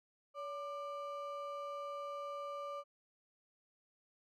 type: ring-modulated tone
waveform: triangle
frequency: 880 Hz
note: A5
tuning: in tune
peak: -36 dBFS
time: 0.34-2.84 s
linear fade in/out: 50 ms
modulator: 311 Hz
effects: none